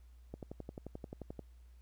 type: click train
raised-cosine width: 2 ms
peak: -30 dBFS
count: 13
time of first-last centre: 0.34-1.393 s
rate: 11.4 Hz
effects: added 60 Hz sine -55 dBFS peak until 1.81 s + pink hiss -75 dBFS RMS until 1.81 s